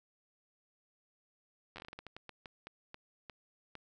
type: slowing click train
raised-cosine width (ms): 0.3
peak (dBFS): -30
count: 17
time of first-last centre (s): 1.76-3.753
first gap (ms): 10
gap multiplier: 1.29
effects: none